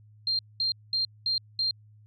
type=tone bursts; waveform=sine; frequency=4186 Hz; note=C8; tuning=in tune; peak=-24 dBFS; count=5; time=0.27-1.71 s; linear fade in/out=2 ms; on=120 ms; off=210 ms; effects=added 106 Hz sine -52 dBFS peak until 2.06 s